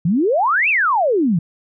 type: exponential two-way sweep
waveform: sine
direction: up then down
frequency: 153.4 to 2744 to 153.4 Hz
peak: -13 dBFS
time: 0.05-1.39 s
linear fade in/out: 5 ms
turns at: 0.69 s
effects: none